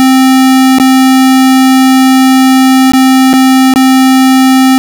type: tone with dropouts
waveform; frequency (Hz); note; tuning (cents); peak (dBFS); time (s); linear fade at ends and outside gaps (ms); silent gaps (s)
square; 262; C4; +2; -3; 0-4.78; 0; 0.785-0.799 / 2.92-2.935 / 3.331-3.337 / 3.738-3.759
effects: none